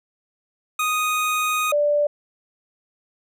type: tone pair in turn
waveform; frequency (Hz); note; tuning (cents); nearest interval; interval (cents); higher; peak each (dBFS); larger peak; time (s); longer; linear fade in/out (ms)
25% pulse / sine; 1244 / 587.1; D#6 / D5; -1 / -1; octave + minor second; 1300; first; -16; neither; 0.79-1.72 / 1.72-2.07; first; 5
effects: none